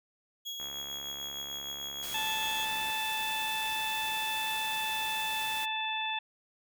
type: tone with tremolo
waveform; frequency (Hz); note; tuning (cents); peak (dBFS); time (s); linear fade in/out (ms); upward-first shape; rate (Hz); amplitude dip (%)
35% pulse; 3322; G#7; 0; -34; 0.45-2.66; 20; sine; 6.6; 30
type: click train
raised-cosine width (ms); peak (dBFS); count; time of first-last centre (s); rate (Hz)
0.5; -32; 162; 0.6-2.9; 70
type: noise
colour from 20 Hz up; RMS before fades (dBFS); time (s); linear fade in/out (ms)
white; -41; 2.02-5.66; 20
type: harmonic tone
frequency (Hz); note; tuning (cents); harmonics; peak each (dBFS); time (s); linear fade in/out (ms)
876; A5; -8; 1 / 2 / 3 / 4; -35 / -40 / -36 / -36; 2.14-6.19; 5
effects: none